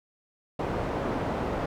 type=low-pass noise; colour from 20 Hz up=white; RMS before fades=-30 dBFS; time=0.59-1.66 s; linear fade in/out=5 ms; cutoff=680 Hz; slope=12 dB/octave; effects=none